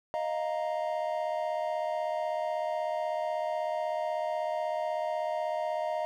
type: chord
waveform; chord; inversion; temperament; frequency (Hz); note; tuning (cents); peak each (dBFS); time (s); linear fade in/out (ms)
triangle; Eb suspended second; none; equal; 622.3 / 698.5 / 932.3; Eb5 / F5 / Bb5; 0 / 0 / 0; -30 / -32 / -35; 0.14-6.05; 0
effects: none